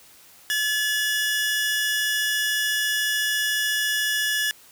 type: tone pair together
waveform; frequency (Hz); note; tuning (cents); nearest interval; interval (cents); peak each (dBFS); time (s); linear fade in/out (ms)
sawtooth; 1716 / 2898; A6 / F#7; -44 / -37; major sixth; 907; -19 / -25; 0.5-4.51; 0
effects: white hiss -51 dBFS RMS until 4.71 s